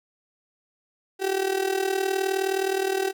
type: tone with amplitude modulation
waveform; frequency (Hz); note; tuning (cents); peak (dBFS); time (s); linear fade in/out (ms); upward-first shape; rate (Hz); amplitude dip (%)
35% pulse; 384.4; G4; -34; -18; 1.19-3.13; 50; sine; 39.3; 75
effects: none